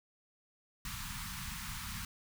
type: band-stop noise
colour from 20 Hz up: pink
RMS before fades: -42 dBFS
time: 0.85-2.05 s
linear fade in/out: 2 ms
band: 220 to 940 Hz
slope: 48 dB/octave
effects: none